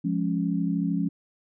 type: chord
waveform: sine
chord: Db major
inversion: first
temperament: equal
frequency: 174.61 / 207.7 / 277.2 Hz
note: F3 / Ab3 / Db4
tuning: 0 / 0 / 0 cents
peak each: -26 / -29 / -28 dBFS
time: 0.04-1.09 s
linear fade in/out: 10 ms
effects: none